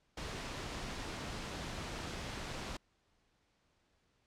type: noise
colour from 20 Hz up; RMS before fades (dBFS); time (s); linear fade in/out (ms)
pink; -42; 0.17-2.77; 5
effects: pink hiss -75 dBFS RMS until 4.26 s + low-pass 6000 Hz 12 dB/octave